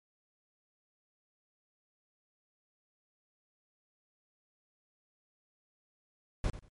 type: noise with echo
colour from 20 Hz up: brown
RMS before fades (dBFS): -30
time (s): 6.44-6.5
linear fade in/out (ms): 2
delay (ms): 92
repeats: 2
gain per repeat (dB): -14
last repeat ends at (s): 6.684
effects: MP3 48 kbps